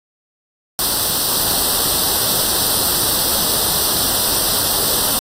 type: noise with comb filter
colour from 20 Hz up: white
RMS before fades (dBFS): -17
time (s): 0.79-5.19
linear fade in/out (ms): 0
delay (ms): 0.22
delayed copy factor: +0.85
effects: AAC 48 kbps